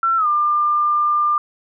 sine tone with pitch glide, 1351 to 1196.7 Hz, E6 to D6, +42 to +32 cents, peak -14 dBFS, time 0.03-1.38 s, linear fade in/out 2 ms, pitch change -210 cents, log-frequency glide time 0.17-0.27 s, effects none

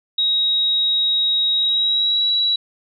sine tone with pitch glide, 3800 to 3907 Hz, A#7 to B7, +33 to -19 cents, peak -15 dBFS, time 0.18-2.56 s, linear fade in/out 5 ms, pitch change +48 cents, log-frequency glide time 1.54-2.3 s, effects none

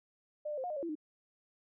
sine tone with pitch steps, 601 / 595 / 523 / 716 / 611 / 556 / 336.6 / 305.3 Hz, D5 / D5 / C5 / F5 / D#5 / C#5 / E4 / D#4, +40 / +22 / -1 / +43 / -32 / +5 / +36 / -33 cents, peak -35 dBFS, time 0.45-0.954 s, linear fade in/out 10 ms, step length 63 ms, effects none

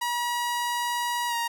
sawtooth tone with pitch glide, 961 to 937.4 Hz, B5 to A#5, -48 to +9 cents, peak -22 dBFS, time 0.01-1.48 s, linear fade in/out 10 ms, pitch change -43 cents, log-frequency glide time 1.28-1.35 s, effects none

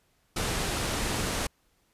pink low-pass noise, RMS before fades -30 dBFS, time 0.36-1.47 s, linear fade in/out 5 ms, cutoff 11000 Hz, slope 24 dB/octave, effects pink hiss -69 dBFS RMS until 1.93 s + resampled to 32000 Hz

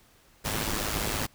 pink noise with amplitude modulation, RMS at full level -27 dBFS, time 0.44-1.27 s, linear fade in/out 20 ms, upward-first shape sine, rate 106 Hz, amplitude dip 65%, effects pink hiss -60 dBFS RMS until 1.34 s

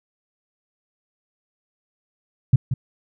sine tone with echo, 127.8 Hz, C3, 40 cents flat, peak -8 dBFS, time 2.53-2.56 s, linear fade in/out 5 ms, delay 180 ms, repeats 1, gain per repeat -10 dB, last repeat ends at 2.74 s, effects none

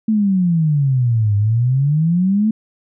sine exponential two-way sweep, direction down then up, 223.3 to 100.7 to 223.3 Hz, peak -12 dBFS, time 0.08-2.51 s, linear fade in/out 5 ms, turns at 1.36 s, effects none

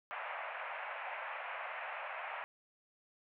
pink band-pass noise, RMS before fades -43 dBFS, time 0.11-2.44 s, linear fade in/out 0 ms, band 600 to 2600 Hz, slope 48 dB/octave, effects none

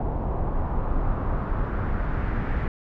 brown noise with low-pass filter sweep, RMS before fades -25 dBFS, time 0-2.68 s, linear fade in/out 2 ms, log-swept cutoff 830 to 1800 Hz, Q 2.2, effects none

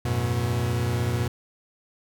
40% pulse tone cluster, 90.5 / 105.2 / 120.6 Hz, F#2 / G#2 / B2, -38 / +23 / -41 cents, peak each -28 / -31 / -24 dBFS, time 0.05-1.28 s, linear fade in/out 5 ms, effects none

